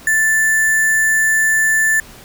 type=tone with sample-and-hold; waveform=sine; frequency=1760 Hz; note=A6; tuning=in tune; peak=-11 dBFS; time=0.07-2 s; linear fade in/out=2 ms; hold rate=8820 Hz; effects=pink hiss -40 dBFS RMS until 2.24 s